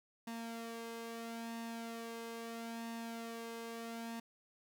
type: tone with flanger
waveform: sawtooth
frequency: 230 Hz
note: A#3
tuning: 23 cents flat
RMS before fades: -45 dBFS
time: 0.27-4.2 s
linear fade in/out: 5 ms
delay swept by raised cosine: 1.1 to 1.94 ms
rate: 0.76 Hz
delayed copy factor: +0.55
effects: none